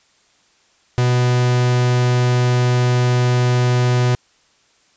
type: tone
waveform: 45% pulse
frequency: 123.8 Hz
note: B2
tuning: 5 cents sharp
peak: -13 dBFS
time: 0.98-4.15 s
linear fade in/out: 0 ms
effects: white hiss -57 dBFS RMS until 4.96 s + resampled to 16000 Hz